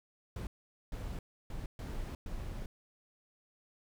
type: noise bursts at uneven times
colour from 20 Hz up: brown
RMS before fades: -40 dBFS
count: 5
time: 0.36-0.47 / 0.92-1.19 / 1.5-1.66 / 1.79-2.15 / 2.26-2.66 s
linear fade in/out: 2 ms
effects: none